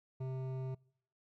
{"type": "tone with hard clipping", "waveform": "sine", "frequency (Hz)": 130.81, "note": "C3", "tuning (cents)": 0, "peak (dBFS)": -39, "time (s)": [0.2, 0.75], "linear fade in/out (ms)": 10, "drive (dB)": 12, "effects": ["noise-tail reverb RT60 0.7 s tail -26 dB re dry"]}